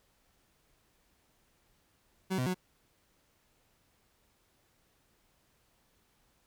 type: tone with pitch steps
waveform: 30% pulse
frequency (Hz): 188.5 / 126.8 / 183.4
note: F#3 / B2 / F#3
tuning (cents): +32 / +46 / -15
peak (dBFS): -27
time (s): 2.3-2.546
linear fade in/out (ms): 20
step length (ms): 82
effects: pink hiss -71 dBFS RMS until 6.46 s